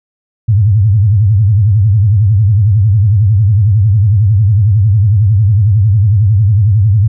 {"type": "tone with vibrato", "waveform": "sine", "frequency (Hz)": 103.4, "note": "G#2", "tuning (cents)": -7, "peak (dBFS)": -5, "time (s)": [0.48, 7.08], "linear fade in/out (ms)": 10, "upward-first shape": "triangle", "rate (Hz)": 11, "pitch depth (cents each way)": 230, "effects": []}